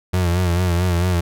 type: tone with vibrato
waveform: 35% pulse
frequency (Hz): 88.5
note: F2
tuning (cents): +23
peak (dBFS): -14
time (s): 0.13-1.21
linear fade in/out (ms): 10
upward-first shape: sine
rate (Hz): 4.5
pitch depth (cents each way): 67
effects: none